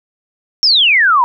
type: exponential sweep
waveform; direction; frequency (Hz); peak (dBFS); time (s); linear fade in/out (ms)
sine; down; 5588 to 932.3; -7; 0.63-1.24; 0
effects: none